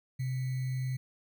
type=tone with sample-and-hold; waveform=sine; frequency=129.4 Hz; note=C3; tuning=19 cents flat; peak=-30 dBFS; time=0.19-0.97 s; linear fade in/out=10 ms; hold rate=2100 Hz; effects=none